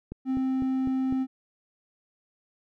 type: click train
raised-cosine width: 3 ms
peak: -23 dBFS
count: 5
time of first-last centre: 0.12-1.125 s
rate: 3.98 Hz
type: tone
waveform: triangle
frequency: 262.2 Hz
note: C4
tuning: 4 cents sharp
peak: -22 dBFS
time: 0.25-1.27 s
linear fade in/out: 50 ms
effects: none